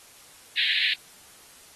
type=band-pass noise; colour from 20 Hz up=white; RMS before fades=-25 dBFS; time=0.57-0.94 s; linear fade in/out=10 ms; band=1700 to 4200 Hz; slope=96 dB/octave; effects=white hiss -51 dBFS RMS until 1.75 s + AAC 32 kbps